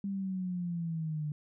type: linear sweep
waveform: sine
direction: down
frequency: 199.7 to 147.9 Hz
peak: -32 dBFS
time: 0.04-1.32 s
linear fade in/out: 2 ms
effects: none